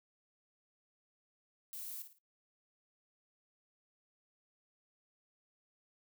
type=noise with echo; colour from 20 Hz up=violet; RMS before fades=-45 dBFS; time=1.73-2.02 s; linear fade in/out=0 ms; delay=55 ms; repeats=3; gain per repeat=-9 dB; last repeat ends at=2.185 s; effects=noise-tail reverb RT60 0.2 s tail -25 dB re dry